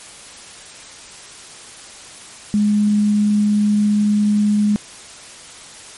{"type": "tone with quantisation", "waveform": "sine", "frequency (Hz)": 208.4, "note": "G#3", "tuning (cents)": 6, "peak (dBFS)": -12, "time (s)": [2.54, 4.76], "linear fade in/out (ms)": 0, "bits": 7, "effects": ["white hiss -38 dBFS RMS until 5.97 s", "MP3 48 kbps"]}